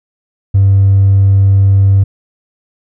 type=tone with hard clipping; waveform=sine; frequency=98 Hz; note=G2; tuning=in tune; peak=-5 dBFS; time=0.54-2.04 s; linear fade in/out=10 ms; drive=1 dB; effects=none